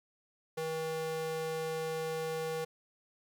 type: tone with high-pass filter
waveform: square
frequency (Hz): 160.1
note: D#3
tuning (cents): +50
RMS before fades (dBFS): -36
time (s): 0.57-2.65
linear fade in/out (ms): 10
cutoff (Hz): 360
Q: 5.6
effects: 12-bit